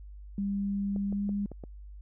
sine tone with pitch glide, 199.5 to 202.3 Hz, G3 to G#3, +31 to -45 cents, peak -28 dBFS, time 0.38-1.46 s, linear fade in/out 2 ms, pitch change +24 cents, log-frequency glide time 1.08-1.24 s
clicks, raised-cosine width 2 ms, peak -28 dBFS, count 5, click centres 0.962 / 1.126 / 1.292 / 1.517 / 1.638 s
effects added 50 Hz sine -43 dBFS peak until 2.01 s

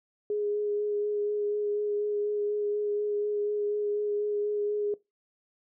sine tone with vibrato, 415.3 Hz, G#4, in tune, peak -26 dBFS, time 0.3-4.94 s, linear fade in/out 2 ms, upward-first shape sine, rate 4.1 Hz, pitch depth 13 cents each way, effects noise-tail reverb RT60 0.2 s tail -20 dB re dry

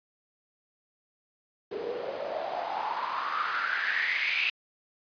white noise with band-pass filter sweep, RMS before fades -31 dBFS, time 1.71-4.5 s, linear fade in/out 5 ms, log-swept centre 410 to 2600 Hz, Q 7.5, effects resampled to 11025 Hz

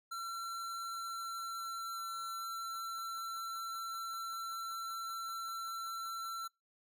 square tone with pitch glide, 1356 to 1347.4 Hz, E6 to E6, +49 to +38 cents, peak -40 dBFS, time 0.11-6.48 s, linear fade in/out 10 ms, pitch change -11 cents, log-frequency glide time 0.36-3 s, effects noise-tail reverb RT60 0.2 s tail -25 dB re dry

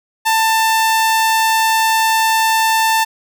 sawtooth tone, 890 Hz, A5, 20 cents sharp, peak -8 dBFS, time 0.25-3.05 s, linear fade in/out 20 ms, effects none

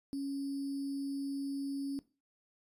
sine tone with sample-and-hold, 277.2 Hz, C#4, in tune, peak -34 dBFS, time 0.13-1.99 s, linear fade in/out 0 ms, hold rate 4900 Hz, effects noise-tail reverb RT60 0.3 s tail -17 dB re dry + resampled to 32000 Hz

